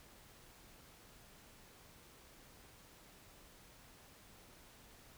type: silence
effects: pink hiss -61 dBFS RMS until 5.17 s